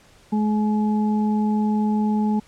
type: harmonic tone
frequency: 212.2 Hz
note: G#3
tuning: 38 cents sharp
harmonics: 1 / 2 / 4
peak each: -18 / -32 / -29 dBFS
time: 0.32-2.4 s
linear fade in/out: 10 ms
effects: pink hiss -53 dBFS RMS until 2.47 s + low-pass 9000 Hz 12 dB/octave